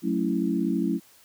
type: chord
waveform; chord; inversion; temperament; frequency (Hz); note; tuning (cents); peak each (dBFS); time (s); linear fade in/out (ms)
sine; F# minor seventh; none; equal; 185 / 220 / 277.2 / 329.6; F#3 / A3 / C#4 / E4; 0 / 0 / 0 / 0; -28; 0.02-1; 50
effects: white hiss -56 dBFS RMS until 1.24 s + high-pass 60 Hz 12 dB/octave